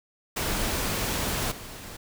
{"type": "noise with level steps", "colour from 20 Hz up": "pink", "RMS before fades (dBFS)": [-28, -41], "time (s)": [0.36, 1.97], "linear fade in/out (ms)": 10, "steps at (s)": 1.51, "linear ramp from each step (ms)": 10, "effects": []}